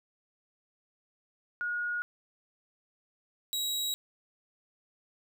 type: tone pair in turn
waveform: sine / sawtooth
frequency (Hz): 1442 / 3850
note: F#6 / B7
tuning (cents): -45 / -45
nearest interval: octave + perfect fourth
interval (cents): 1700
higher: second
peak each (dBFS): -30 / -27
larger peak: second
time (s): 1.61-2.02 / 3.53-3.94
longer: neither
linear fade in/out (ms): 0
effects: none